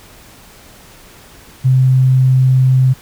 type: tone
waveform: sine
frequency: 130 Hz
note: C3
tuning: 11 cents flat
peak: -7 dBFS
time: 1.64-2.94 s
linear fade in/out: 20 ms
effects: pink hiss -41 dBFS RMS until 3.01 s